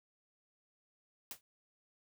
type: noise with exponential decay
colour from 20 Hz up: white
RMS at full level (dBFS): -40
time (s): 1.31-1.41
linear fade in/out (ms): 1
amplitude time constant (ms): 21
effects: none